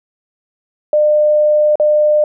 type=tone with dropouts; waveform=sine; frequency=602 Hz; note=D5; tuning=43 cents sharp; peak=-8 dBFS; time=0.93-2.24 s; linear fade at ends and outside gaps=2 ms; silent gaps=1.756-1.798 s; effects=none